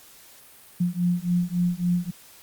sine beating tone pair, 174.61 / 178.21 Hz, F3 / F3, 0 / +35 cents, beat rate 3.6 Hz, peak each -24 dBFS, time 0.8-2.11 s, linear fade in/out 10 ms, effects white hiss -50 dBFS RMS until 2.42 s + Opus 48 kbps

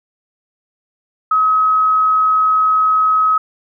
sine tone, 1275 Hz, D#6, 42 cents sharp, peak -10 dBFS, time 1.31-3.38 s, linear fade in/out 5 ms, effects none

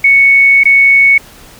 sine tone with dropouts, 2217 Hz, C#7, in tune, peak -3 dBFS, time 0.04-1.18 s, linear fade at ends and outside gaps 5 ms, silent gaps 0.636-0.654 s, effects pink hiss -37 dBFS RMS until 1.59 s

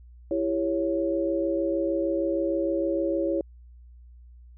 sine chord, C# diminished, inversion first, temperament just, 332.6 / 399.1 / 554.4 Hz, E4 / G4 / C#5, +16 / +31 / 0 cents, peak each -26 / -31 / -27 dBFS, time 0.31-3.41 s, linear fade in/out 2 ms, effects added 60 Hz sine -46 dBFS peak until 4.57 s

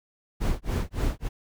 brown noise with tremolo, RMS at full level -23 dBFS, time 0.4-1.29 s, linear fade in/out 20 ms, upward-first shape sine, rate 3.5 Hz, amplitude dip 100%, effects none

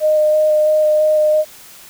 sine tone with vibrato, 613 Hz, D#5, 26 cents flat, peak -10 dBFS, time 0-1.45 s, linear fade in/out 50 ms, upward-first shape square, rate 3 Hz, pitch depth 8 cents each way, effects white hiss -40 dBFS RMS until 1.89 s

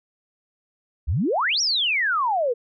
sine exponential two-way sweep, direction up then down, 60.8 to 5850 to 453.5 Hz, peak -19 dBFS, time 1.07-2.54 s, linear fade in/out 20 ms, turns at 1.61 s, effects none

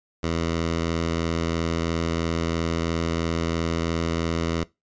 10% pulse tone, 83 Hz, E2, 12 cents sharp, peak -15 dBFS, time 0.23-4.64 s, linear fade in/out 5 ms, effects noise-tail reverb RT60 0.2 s tail -20 dB re dry + resampled to 16000 Hz

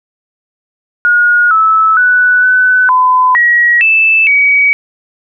sine tone with pitch steps, 1440 / 1305 / 1484 / 1503 / 1012 / 1907 / 2635 / 2265 Hz, F#6 / E6 / F#6 / F#6 / B5 / A#6 / E7 / C#7, -47 / -18 / +5 / +27 / +42 / +39 / -1 / +37 cents, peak -5 dBFS, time 1.05-4.73 s, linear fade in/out 0 ms, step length 460 ms, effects none

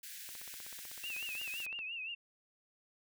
white high-pass noise, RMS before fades -48 dBFS, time 0.03-1.66 s, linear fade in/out 5 ms, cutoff 1500 Hz, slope 96 dB/octave
click train, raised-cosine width 0.3 ms, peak -35 dBFS, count 25, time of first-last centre 0.29-1.79 s, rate 16 Hz
sine tone with vibrato, 2663 Hz, E7, 17 cents sharp, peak -39 dBFS, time 1.03-2.15 s, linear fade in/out 10 ms, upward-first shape triangle, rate 5.8 Hz, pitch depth 130 cents each way
effects none

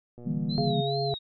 click train, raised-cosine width 2 ms, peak -33 dBFS, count 65, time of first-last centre 0.18-0.713 s, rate 120 Hz
sine chord, E half-diminished seventh, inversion third, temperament just, 148.33 / 164.81 / 197.78 / 237.3 Hz, D3 / E3 / G3 / Bb3, +18 / 0 / +16 / +31 cents, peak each -32 dBFS, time 0.25-0.82 s, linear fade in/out 20 ms
sine tone with vibrato, 3943 Hz, B7, 4 cents flat, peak -34 dBFS, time 0.49-1.19 s, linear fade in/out 20 ms, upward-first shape sine, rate 2.4 Hz, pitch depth 110 cents each way
harmonic tone, 138.4 Hz, C#3, 2 cents flat, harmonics 1 / 3 / 5, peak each -30 / -30 / -30 dBFS, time 0.58-1.14 s, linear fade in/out 0 ms
effects none

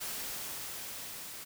white noise with level ramp, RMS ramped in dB -38 to -45 dBFS, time 0-1.45 s, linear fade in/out 20 ms, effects none

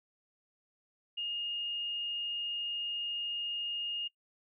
sine tone, 2843 Hz, F7, 30 cents sharp, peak -34 dBFS, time 1.17-4.08 s, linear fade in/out 10 ms, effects noise-tail reverb RT60 0.1 s tail -18 dB re dry

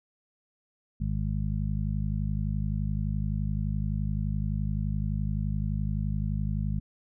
harmonic tone, 51.7 Hz, G#1, 7 cents flat, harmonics 1 / 2 / 3 / 4, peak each -30 / -32 / -32 / -35 dBFS, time 1-6.8 s, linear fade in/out 10 ms, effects none

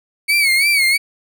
35% pulse tone with vibrato, 2228 Hz, C#7, 8 cents sharp, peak -10 dBFS, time 0.28-0.98 s, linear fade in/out 20 ms, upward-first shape sine, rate 3 Hz, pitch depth 99 cents each way, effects none

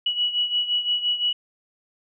sine beating tone pair, 2931 / 2936.8 Hz, F#7 / F#7, -17 / -14 cents, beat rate 5.8 Hz, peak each -22 / -27 dBFS, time 0.06-1.33 s, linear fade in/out 5 ms, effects none

